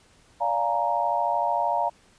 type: chord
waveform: sine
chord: Bb dominant seventh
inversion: first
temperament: just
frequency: 582.7 / 699.2 / 839.1 / 932.3 Hz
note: D5 / F5 / Ab5 / Bb5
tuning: -14 / +2 / +18 / 0 cents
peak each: -30 / -26 / -30 / -25 dBFS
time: 0.4-1.9 s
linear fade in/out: 20 ms
effects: pink hiss -58 dBFS RMS until 2.18 s + resampled to 22050 Hz